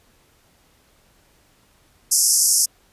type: band-pass noise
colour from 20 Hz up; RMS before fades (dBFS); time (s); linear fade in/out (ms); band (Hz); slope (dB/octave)
pink; -17; 2.11-2.66; 10; 5100 to 12000; 96
effects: pink hiss -58 dBFS RMS until 2.92 s + resampled to 32000 Hz